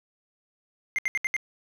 triangle tone bursts, 2100 Hz, C7, 6 cents sharp, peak -21 dBFS, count 5, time 0.96-1.365 s, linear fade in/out 0 ms, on 25 ms, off 70 ms, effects none

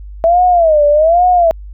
sine tone with vibrato, 651 Hz, E5, 22 cents flat, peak -6 dBFS, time 0.24-1.51 s, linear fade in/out 0 ms, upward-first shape sine, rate 1.2 Hz, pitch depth 190 cents each way, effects added 50 Hz sine -27 dBFS peak until 1.73 s

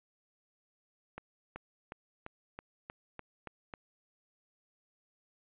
accelerating click train, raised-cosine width 0.5 ms, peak -27 dBFS, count 9, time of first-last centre 1.18-3.738 s, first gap 380 ms, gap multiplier 0.95, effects resampled to 8000 Hz

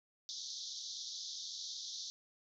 pink band-pass noise, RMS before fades -45 dBFS, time 0.29-2.1 s, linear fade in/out 0 ms, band 3500 to 6400 Hz, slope 96 dB/octave, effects none

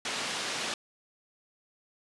white band-pass noise, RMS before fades -34 dBFS, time 0.05-0.74 s, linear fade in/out 2 ms, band 170 to 4700 Hz, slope 12 dB/octave, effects resampled to 24000 Hz

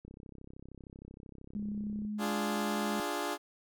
click train, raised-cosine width 3 ms, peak -36 dBFS, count 67, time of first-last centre 0.05-2.05 s, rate 33 Hz
sine tone with pitch glide, 207.2 to 210.5 Hz, G#3 to G#3, -4 to +24 cents, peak -34 dBFS, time 1.55-3 s, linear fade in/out 0 ms, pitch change +28 cents, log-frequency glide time 1.66-2.14 s
15% pulse chord, D diminished, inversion none, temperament equal, 293.7 / 349.2 / 415.3 Hz, D4 / F4 / Ab4, 0 / 0 / 0 cents, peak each -31 dBFS, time 2.18-3.38 s, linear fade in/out 50 ms
effects none

